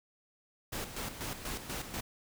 pink noise with tremolo, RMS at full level -38 dBFS, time 0.72-2.01 s, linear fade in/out 10 ms, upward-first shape square, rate 4.1 Hz, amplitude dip 60%, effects none

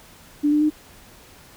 sine tone with pitch steps, 293.7 / 299 / 304.4 Hz, D4 / D4 / D#4, 0 / +31 / -38 cents, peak -15 dBFS, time 0.43-0.703 s, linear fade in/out 20 ms, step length 91 ms, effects pink hiss -48 dBFS RMS until 1.56 s

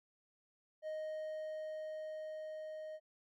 triangle tone with level ramp, 622.3 Hz, D#5, in tune, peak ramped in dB -37 to -42 dBFS, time 0.82-3 s, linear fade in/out 50 ms, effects none

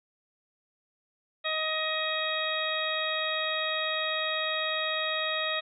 harmonic tone with a mistuned harmonic, 628 Hz, D#5, 16 cents sharp, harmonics 1 / 2 / 3 / 4 / 5 / 6, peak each -34 / -35 / -34 / -36 / -37 / -33 dBFS, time 1.44-5.61 s, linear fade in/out 20 ms, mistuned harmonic 5, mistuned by +83 cents, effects none

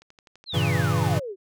click train, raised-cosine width 0.2 ms, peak -33 dBFS, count 9, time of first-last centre 0.02-0.692 s, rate 11.9 Hz
sine exponential sweep, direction down, 4340 to 363.9 Hz, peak -30 dBFS, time 0.46-1.36 s, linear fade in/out 50 ms
square chord, G diminished seventh, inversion none, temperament equal, 98 / 116.54 / 138.59 / 164.81 Hz, G2 / Bb2 / Db3 / Fb3, 0 / 0 / 0 / 0 cents, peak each -27 dBFS, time 0.53-1.2 s, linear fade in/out 20 ms
effects none

